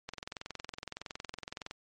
click train, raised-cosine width 0.2 ms, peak -22 dBFS, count 36, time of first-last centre 0.09-1.71 s, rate 21.6 Hz, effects MP3 48 kbps

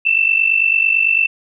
sine tone pair together, 2637 / 2686 Hz, E7 / E7, 0 / +32 cents, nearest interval unison, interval 32 cents, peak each -15 / -14 dBFS, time 0.05-1.27 s, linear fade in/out 10 ms, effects none

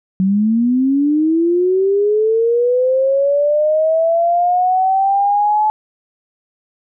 sine linear sweep, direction up, 185 to 861 Hz, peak -11 dBFS, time 0.2-5.7 s, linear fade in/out 0 ms, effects none

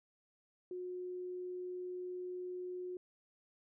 sine tone, 362.3 Hz, F#4, 36 cents flat, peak -40 dBFS, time 0.71-2.97 s, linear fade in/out 2 ms, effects none

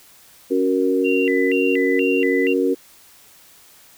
sine chord, F# major, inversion second, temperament equal, 277.2 / 370 / 466.2 Hz, C#4 / F#4 / A#4, 0 / 0 / 0 cents, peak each -20 dBFS, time 0.5-2.75 s, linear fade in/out 20 ms
sine tone with vibrato, 2349 Hz, D7, in tune, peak -23 dBFS, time 1.04-2.54 s, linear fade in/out 20 ms, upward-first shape square, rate 2.1 Hz, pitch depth 280 cents each way
effects white hiss -49 dBFS RMS until 3.97 s

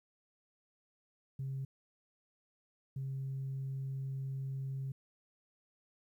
sine tone bursts at uneven times, 134.7 Hz, C#3, 49 cents flat, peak -35 dBFS, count 2, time 1.39-1.65 / 2.96-4.92 s, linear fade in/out 5 ms, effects tanh soft clip ceiling -33 dBFS + 12-bit

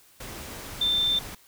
sine tone in noise, 3567 Hz, A7, 23 cents sharp, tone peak -21 dBFS, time 0.81-1.19 s, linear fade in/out 5 ms, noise pink, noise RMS -39 dBFS, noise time 0.2-1.35 s, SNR +15 dB, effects white hiss -57 dBFS RMS until 1.47 s

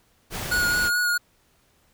pink noise, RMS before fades -31 dBFS, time 0.3-0.91 s, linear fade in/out 50 ms
square tone with vibrato, 1446 Hz, F#6, 40 cents flat, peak -21 dBFS, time 0.51-1.18 s, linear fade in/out 10 ms, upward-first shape sine, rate 4.6 Hz, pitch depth 19 cents each way
effects pink hiss -63 dBFS RMS until 1.93 s

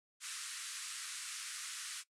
white band-pass noise, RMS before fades -45 dBFS, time 0.2-2.04 s, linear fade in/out 50 ms, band 1200 to 10000 Hz, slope 48 dB/octave, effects noise-tail reverb RT60 0.1 s tail -18 dB re dry

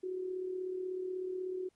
sine tone with amplitude modulation, 370 Hz, F#4, in tune, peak -33 dBFS, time 0.03-1.69 s, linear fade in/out 10 ms, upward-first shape sine, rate 36.3 Hz, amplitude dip 50%, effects pink hiss -75 dBFS RMS until 1.75 s + resampled to 24000 Hz

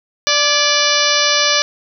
harmonic tone with a mistuned harmonic, 587.3 Hz, D5, in tune, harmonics 1 / 2 / 3 / 4 / 5 / 6 / 7 / 8 / 9 / 10, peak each -21 / -21 / -21 / -21 / -21 / -21 / -21 / -21 / -21 / -21 dBFS, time 0.27-1.62 s, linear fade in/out 0 ms, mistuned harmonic 3, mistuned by -46 cents, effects none

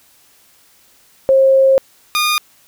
sine / 15% pulse tone pair in turn, 535 / 1220.3 Hz, C5 / D#6, +38 / -34 cents, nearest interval octave + major second, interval 1428 cents, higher second, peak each -7 dBFS, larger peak neither, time 1.29-1.78 / 2.15-2.38 s, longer first, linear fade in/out 0 ms, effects white hiss -51 dBFS RMS until 2.67 s

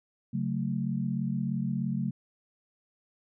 sine chord, F# minor, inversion second, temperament just, 138.75 / 185 / 222 Hz, C#3 / F#3 / A3, +2 / 0 / +16 cents, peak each -32 dBFS, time 0.33-2.11 s, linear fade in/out 10 ms, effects none

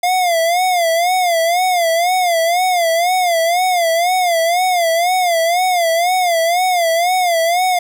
square tone with vibrato, 698.5 Hz, F5, in tune, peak -13 dBFS, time 0.03-7.79 s, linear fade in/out 5 ms, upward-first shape sine, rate 2 Hz, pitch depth 110 cents each way, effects 8-bit

